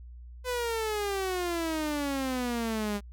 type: exponential sweep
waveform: sawtooth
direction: down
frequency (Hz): 507 to 200.7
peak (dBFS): -25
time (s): 0.44-3.01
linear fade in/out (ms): 50
effects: added 60 Hz sine -43 dBFS peak until 3.12 s